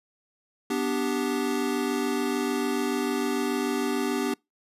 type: chord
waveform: square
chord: G major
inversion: first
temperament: equal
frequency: 246.9 / 293.7 / 392 Hz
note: B3 / D4 / G4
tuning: 0 / 0 / 0 cents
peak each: -30 dBFS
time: 0.7-4.34 s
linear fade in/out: 5 ms
effects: noise-tail reverb RT60 0.2 s tail -26 dB re dry + resampled to 32000 Hz